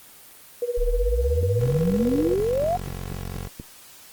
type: tone with tremolo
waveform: sine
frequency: 483.6 Hz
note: B4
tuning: 36 cents flat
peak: -20 dBFS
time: 0.62-2.36 s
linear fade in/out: 2 ms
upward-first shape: sine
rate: 16 Hz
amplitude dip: 85%
type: exponential sweep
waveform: sine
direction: up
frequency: 30.87 to 740 Hz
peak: -20 dBFS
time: 0.77-2.77 s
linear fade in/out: 10 ms
type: click train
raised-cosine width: 3 ms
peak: -21 dBFS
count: 10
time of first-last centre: 1.43-3.599 s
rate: 4.15 Hz
type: tone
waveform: 15% pulse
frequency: 45.71 Hz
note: F#1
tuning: 20 cents flat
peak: -24 dBFS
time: 1.59-3.48 s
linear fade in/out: 10 ms
effects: white hiss -47 dBFS RMS until 4.12 s + Opus 24 kbps